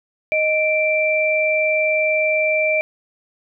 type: tone pair together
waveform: sine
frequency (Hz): 622.2 / 2349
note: D#5 / D7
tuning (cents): 0 / 0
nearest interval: octave + major seventh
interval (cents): 2300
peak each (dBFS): -18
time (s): 0.32-2.81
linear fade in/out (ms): 0
effects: none